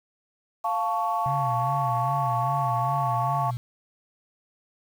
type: chord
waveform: sine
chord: F augmented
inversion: none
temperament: equal with one note detuned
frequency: 698.5 / 880 / 1115.8 Hz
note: F5 / A5 / C#6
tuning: 0 / 0 / +11 cents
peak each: -27 dBFS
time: 0.64-3.51 s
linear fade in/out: 10 ms
type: tone with vibrato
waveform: sine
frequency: 130.8 Hz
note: C3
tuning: in tune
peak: -27 dBFS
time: 1.26-3.57 s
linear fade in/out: 0 ms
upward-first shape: sine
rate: 2.5 Hz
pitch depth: 130 cents each way
effects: tanh soft clip ceiling -14 dBFS + 8-bit